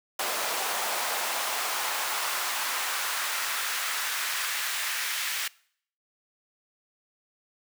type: noise with high-pass filter sweep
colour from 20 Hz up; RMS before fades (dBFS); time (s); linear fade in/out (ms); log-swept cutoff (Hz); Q
pink; -30; 0.19-5.48; 5; 680 to 1900; 1.3
effects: noise-tail reverb RT60 0.6 s tail -23 dB re dry